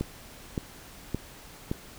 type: click train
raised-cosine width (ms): 3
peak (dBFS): -15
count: 4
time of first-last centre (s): 0.01-1.715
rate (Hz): 1.76
effects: pink hiss -48 dBFS RMS until 1.98 s